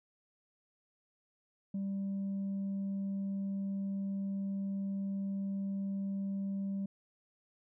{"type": "tone with tanh clipping", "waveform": "sine", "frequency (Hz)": 196.2, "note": "G3", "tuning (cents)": 2, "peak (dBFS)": -34, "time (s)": [1.74, 6.86], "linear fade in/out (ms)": 5, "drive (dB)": 1, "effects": []}